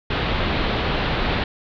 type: low-pass noise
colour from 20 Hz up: pink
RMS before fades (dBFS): -22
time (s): 0.1-1.44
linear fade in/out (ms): 5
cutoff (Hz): 4100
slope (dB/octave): 48
effects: none